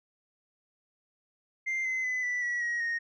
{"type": "tone with pitch steps", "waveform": "sine", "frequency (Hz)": [2093, 2052, 2012, 1973.2, 1934.9, 1897.2, 1860.3], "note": ["C7", "C7", "B6", "B6", "B6", "A#6", "A#6"], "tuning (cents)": [0, -34, 32, -2, -36, 30, -4], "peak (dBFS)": -26, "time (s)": [1.66, 2.99], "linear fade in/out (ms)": 20, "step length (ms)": 190, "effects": ["tanh soft clip ceiling -27 dBFS"]}